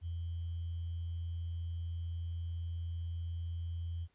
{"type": "tone with sample-and-hold", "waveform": "sine", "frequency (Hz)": 84.4, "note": "E2", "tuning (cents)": 41, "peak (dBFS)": -36, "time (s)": [0.01, 4.08], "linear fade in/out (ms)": 50, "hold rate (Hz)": 3150, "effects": ["pink hiss -75 dBFS RMS until 4.14 s", "resampled to 8000 Hz"]}